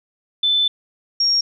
sine tone pair in turn, 3520 / 5567 Hz, A7 / F8, 0 / -6 cents, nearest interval minor sixth, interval 794 cents, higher second, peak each -14 dBFS, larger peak neither, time 0.43-0.68 / 1.2-1.41 s, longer first, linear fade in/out 5 ms, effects none

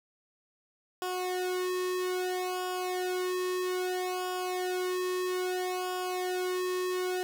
sawtooth tone with flanger, 365.6 Hz, F#4, 21 cents flat, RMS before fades -32 dBFS, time 1.02-7.23 s, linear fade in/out 0 ms, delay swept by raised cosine 0.48 to 1.42 ms, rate 0.61 Hz, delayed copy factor -1, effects none

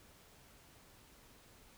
silence, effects pink hiss -62 dBFS RMS until 1.77 s

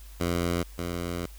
10% pulse tone pair in turn, 86.7 / 86.7 Hz, F2 / F2, -12 / -12 cents, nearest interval unison, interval 0 cents, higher neither, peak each -17 / -22 dBFS, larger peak first, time 0.2-0.63 / 0.78-1.26 s, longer second, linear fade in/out 5 ms, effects added 50 Hz sine -43 dBFS peak until 1.38 s + white hiss -54 dBFS RMS until 1.38 s

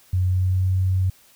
sine tone with pitch glide, 91.8 to 93.46 Hz, F#2 to F#2, -13 to +18 cents, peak -17 dBFS, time 0.13-1.1 s, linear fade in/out 5 ms, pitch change +31 cents, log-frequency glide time 0.27-0.7 s, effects white hiss -54 dBFS RMS until 1.35 s

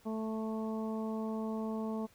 harmonic tone, 220 Hz, A3, in tune, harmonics 1 / 2 / 3 / 4 / 5, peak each -35 / -41 / -45 / -47 / -49 dBFS, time 0.05-2.07 s, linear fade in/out 20 ms, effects pink hiss -64 dBFS RMS until 2.14 s

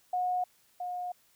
sine tone pair in turn, 726 / 718.1 Hz, F#5 / F5, -33 / +48 cents, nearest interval unison, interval 19 cents, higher first, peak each -27 / -33 dBFS, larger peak first, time 0.13-0.44 / 0.8-1.12 s, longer second, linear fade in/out 5 ms, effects white hiss -66 dBFS RMS until 1.35 s

